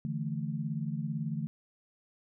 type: chord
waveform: sine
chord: D suspended second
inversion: none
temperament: equal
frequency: 146.83 / 164.81 / 220 Hz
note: D3 / E3 / A3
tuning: 0 / 0 / 0 cents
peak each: -35 / -36 / -37 dBFS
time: 0.05-1.47 s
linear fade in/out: 0 ms
effects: none